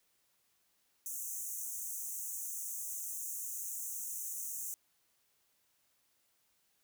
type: high-pass noise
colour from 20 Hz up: pink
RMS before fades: -41 dBFS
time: 1.06-4.74 s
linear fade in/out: 0 ms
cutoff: 6100 Hz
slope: 96 dB/octave
effects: white hiss -75 dBFS RMS until 6.83 s